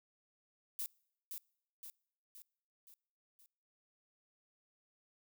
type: noise with echo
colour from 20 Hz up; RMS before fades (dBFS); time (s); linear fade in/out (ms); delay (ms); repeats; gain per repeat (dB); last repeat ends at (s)
violet; -40; 0.79-0.86; 0; 520; 5; -5; 3.46
effects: noise-tail reverb RT60 0.7 s tail -26 dB re dry